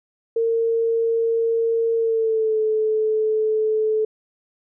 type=tone with pitch glide; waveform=sine; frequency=457.2 to 434.3 Hz; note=A#4 to A4; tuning=-34 to -23 cents; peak=-17 dBFS; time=0.36-4.05 s; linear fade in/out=5 ms; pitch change=-89 cents; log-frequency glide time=1.96-2.59 s; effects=none